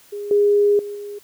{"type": "tone with level steps", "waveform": "sine", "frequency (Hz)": 409.9, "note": "G#4", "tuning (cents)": -23, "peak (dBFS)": [-26, -12, -27, -29], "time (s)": [0.12, 1.19], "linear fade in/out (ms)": 10, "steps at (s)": [0.31, 0.79, 0.95], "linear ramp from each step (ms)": 2, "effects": ["white hiss -51 dBFS RMS until 1.23 s"]}